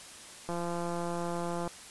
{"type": "click train", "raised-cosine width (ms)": 1, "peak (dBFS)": -22, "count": 205, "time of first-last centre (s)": [0.49, 1.676], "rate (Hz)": 172, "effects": ["white hiss -48 dBFS RMS until 1.9 s", "resampled to 24000 Hz"]}